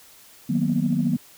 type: chord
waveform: sine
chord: B major seventh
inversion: first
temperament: equal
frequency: 155.56 / 185 / 233.1 / 246.9 Hz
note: D#3 / F#3 / A#3 / B3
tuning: 0 / 0 / 0 / 0 cents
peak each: -25 / -25 / -24 / -24 dBFS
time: 0.49-1.17 s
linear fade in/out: 10 ms
effects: tanh soft clip ceiling -10 dBFS + white hiss -50 dBFS RMS until 1.37 s